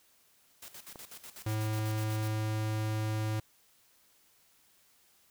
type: noise with tremolo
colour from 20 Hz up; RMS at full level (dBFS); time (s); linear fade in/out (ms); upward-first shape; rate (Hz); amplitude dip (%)
white; -47; 0.62-2.28; 5; square; 8.1; 75
type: clicks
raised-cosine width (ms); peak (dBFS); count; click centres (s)
1; -32; 2; 0.958 / 1.79
type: tone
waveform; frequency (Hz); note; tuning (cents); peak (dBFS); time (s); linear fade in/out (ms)
square; 108.4; A2; -25; -31; 1.46-3.4; 5
effects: white hiss -66 dBFS RMS until 5.3 s